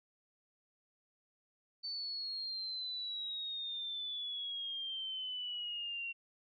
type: exponential sweep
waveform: sine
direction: down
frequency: 4537 to 2736 Hz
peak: -38 dBFS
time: 1.83-6.13 s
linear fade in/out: 20 ms
effects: none

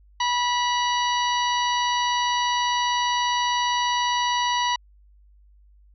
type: harmonic tone with a mistuned harmonic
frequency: 975 Hz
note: B5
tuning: 23 cents flat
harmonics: 1 / 2 / 3 / 4 / 5 / 6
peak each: -22 / -29 / -29 / -31 / -35 / -36 dBFS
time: 0.2-4.76 s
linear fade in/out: 5 ms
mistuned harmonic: 5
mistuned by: -100 cents
effects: added 50 Hz sine -51 dBFS peak until 5.94 s

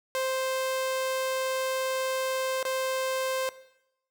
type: tone with dropouts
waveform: sawtooth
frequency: 523.3 Hz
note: C5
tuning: in tune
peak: -23 dBFS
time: 0.15-3.49 s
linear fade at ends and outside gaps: 0 ms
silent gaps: 2.628-2.652 s
effects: noise-tail reverb RT60 0.8 s tail -17 dB re dry

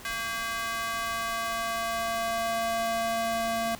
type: tone with high-pass filter sweep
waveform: square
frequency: 228.2 Hz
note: A#3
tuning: 37 cents flat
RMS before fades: -30 dBFS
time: 0.05-3.75 s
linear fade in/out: 0 ms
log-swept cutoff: 1500 to 480 Hz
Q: 1.7
effects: pink hiss -46 dBFS RMS until 3.79 s

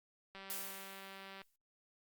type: click train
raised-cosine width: 0.3 ms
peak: -35 dBFS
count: 208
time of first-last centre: 0.35-1.417 s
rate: 194 Hz
type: noise with exponential decay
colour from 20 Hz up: blue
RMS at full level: -40 dBFS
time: 0.5-1.56 s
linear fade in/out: 2 ms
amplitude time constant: 230 ms
effects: Opus 48 kbps

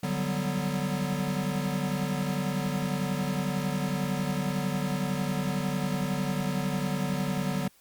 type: chord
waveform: square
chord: G major seventh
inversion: second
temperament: equal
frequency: 146.83 / 185 / 196 / 246.9 Hz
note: D3 / F#3 / G3 / B3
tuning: 0 / 0 / 0 / 0 cents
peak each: -33 / -32 / -35 / -36 dBFS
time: 0.03-7.68 s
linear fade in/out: 5 ms
effects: white hiss -61 dBFS RMS until 7.8 s + Opus 48 kbps

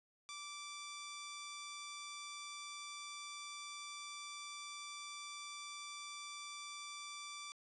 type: tone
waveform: 10% pulse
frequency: 1169 Hz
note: D6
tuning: 8 cents flat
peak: -38 dBFS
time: 0.29-7.52 s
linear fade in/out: 0 ms
effects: resampled to 24000 Hz

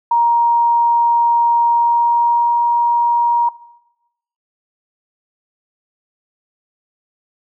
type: tone with pitch glide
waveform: sine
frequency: 940 to 946.5 Hz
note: A#5 to A#5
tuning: +14 to +26 cents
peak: -10 dBFS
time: 0.11-3.49 s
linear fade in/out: 5 ms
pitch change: +12 cents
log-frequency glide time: 1.67-2.63 s
effects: noise-tail reverb RT60 0.9 s tail -19 dB re dry

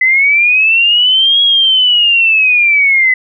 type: linear two-way sweep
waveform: sine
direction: up then down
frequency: 2008 to 3322 to 2008 Hz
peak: -6 dBFS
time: 0.01-3.14 s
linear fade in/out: 5 ms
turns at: 1.42 s
effects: none

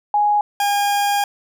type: tone pair in turn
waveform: sine / 40% pulse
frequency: 830.6 / 812.1 Hz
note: G#5 / G#5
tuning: 0 / -39 cents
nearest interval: unison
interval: 39 cents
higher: first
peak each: -13 / -15 dBFS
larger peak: first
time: 0.14-0.41 / 0.6-1.24 s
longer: second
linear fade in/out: 2 ms
effects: none

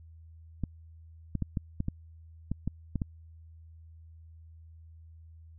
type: clicks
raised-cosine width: 5 ms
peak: -18 dBFS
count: 10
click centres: 0.637 / 1.353 / 1.423 / 1.572 / 1.804 / 1.884 / 2.516 / 2.676 / 2.957 / 3.018 s
effects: added 81 Hz sine -49 dBFS peak until 5.58 s

